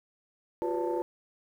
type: tone cluster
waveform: sine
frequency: 350.2 / 381.5 / 495.2 / 574 / 887 Hz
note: F4 / G4 / B4 / D5 / A5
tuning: +5 / -47 / +5 / -40 / +14 cents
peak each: -30 / -38 / -33 / -37 / -35 dBFS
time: 0.62-1.02 s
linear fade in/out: 0 ms
effects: tanh soft clip ceiling -20 dBFS + 10-bit